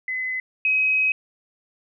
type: tone pair in turn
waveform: sine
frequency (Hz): 2028 / 2537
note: B6 / D#7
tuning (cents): +45 / +33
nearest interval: major third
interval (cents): 388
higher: second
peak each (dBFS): -24 / -17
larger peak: second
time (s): 0.08-0.4 / 0.65-1.12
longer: second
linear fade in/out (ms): 2
effects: none